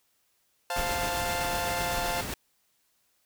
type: chord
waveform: sawtooth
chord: F major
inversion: second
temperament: equal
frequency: 523.3 / 698.5 / 880 Hz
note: C5 / F5 / A5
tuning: 0 / 0 / 0 cents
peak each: -32 / -28 / -30 dBFS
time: 0.7-2.21 s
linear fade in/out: 2 ms
type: noise with tremolo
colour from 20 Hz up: pink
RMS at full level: -33 dBFS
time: 0.76-2.34 s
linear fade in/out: 2 ms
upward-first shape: triangle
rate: 7.8 Hz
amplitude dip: 35%
type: clicks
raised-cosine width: 5 ms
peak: -39 / -30 / -39 / -31 dBFS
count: 4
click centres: 1.902 / 1.984 / 2.015 / 2.207 s
effects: white hiss -71 dBFS RMS until 3.25 s